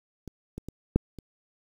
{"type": "clicks", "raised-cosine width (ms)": 3, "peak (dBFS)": [-26, -23, -24, -7, -28], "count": 5, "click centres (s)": [0.277, 0.58, 0.686, 0.96, 1.187], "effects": ["8-bit"]}